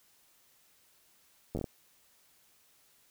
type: slowing click train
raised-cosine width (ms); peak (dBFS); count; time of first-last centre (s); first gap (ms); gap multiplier
2; -22; 6; 1.55-1.642; 10; 1.31
effects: white hiss -66 dBFS RMS until 3.1 s